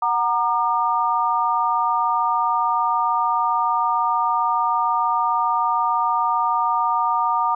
sine chord, Gb augmented, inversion none, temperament equal with one note detuned, 740 / 932.3 / 1205.6 Hz, Gb5 / Bb5 / D6, 0 / 0 / +45 cents, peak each -25 / -20 / -21 dBFS, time 0.02-7.55 s, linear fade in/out 5 ms, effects none

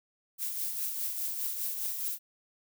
violet noise with tremolo, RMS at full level -32 dBFS, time 0.38-2.19 s, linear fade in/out 50 ms, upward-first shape triangle, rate 4.9 Hz, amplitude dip 50%, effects none

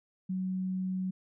sine tone, 186.5 Hz, F#3, 14 cents sharp, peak -30 dBFS, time 0.29-1.11 s, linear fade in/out 10 ms, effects none

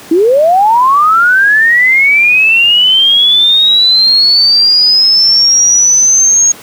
sine linear sweep, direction up, 309.2 to 6590 Hz, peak -4 dBFS, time 0.11-6.52 s, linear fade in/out 5 ms, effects pink hiss -32 dBFS RMS until 6.62 s + high-pass 150 Hz 12 dB/octave

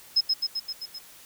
sine tone with echo, 5140 Hz, E8, 45 cents flat, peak -17 dBFS, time 0.16-0.21 s, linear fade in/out 10 ms, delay 130 ms, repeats 6, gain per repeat -3 dB, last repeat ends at 0.99 s, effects white hiss -50 dBFS RMS until 1.25 s

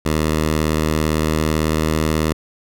10% pulse tone with pitch glide, 77.78 to 78.37 Hz, D#2 to D#2, 0 to +13 cents, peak -8 dBFS, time 0.05-2.33 s, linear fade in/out 10 ms, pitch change +13 cents, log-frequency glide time 0.96-1.97 s, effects none

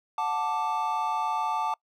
triangle chord, D major, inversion first, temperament just, 734.2 / 881 / 1174.7 Hz, F#5 / A5 / D6, -14 / +2 / 0 cents, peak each -31 / -26 / -29 dBFS, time 0.18-1.74 s, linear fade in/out 2 ms, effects noise-tail reverb RT60 0.1 s tail -25 dB re dry

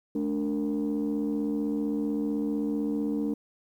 sine tone cluster, 215.4 / 291.1 / 461 Hz, A3 / D4 / A#4, -37 / -15 / -19 cents, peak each -29 / -27 / -34 dBFS, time 0.15-3.34 s, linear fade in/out 5 ms, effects tanh soft clip ceiling -21 dBFS + 10-bit

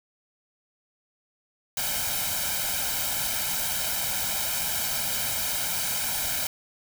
white noise with comb filter, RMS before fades -28 dBFS, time 1.77-6.47 s, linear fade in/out 2 ms, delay 1.3 ms, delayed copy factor +0.75, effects none

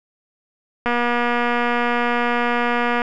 click train, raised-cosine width 0.5 ms, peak -6 dBFS, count 519, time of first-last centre 0.86-3.018 s, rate 240 Hz, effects none

